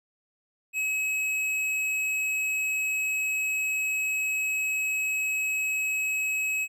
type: tone with tanh clipping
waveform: triangle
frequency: 2561 Hz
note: D#7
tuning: 49 cents sharp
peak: -27 dBFS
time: 0.73-6.68 s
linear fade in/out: 50 ms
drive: 17 dB
effects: none